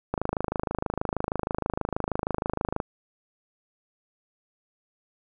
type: click train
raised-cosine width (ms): 1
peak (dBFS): -12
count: 71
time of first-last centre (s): 0.14-2.802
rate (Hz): 26.3
effects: none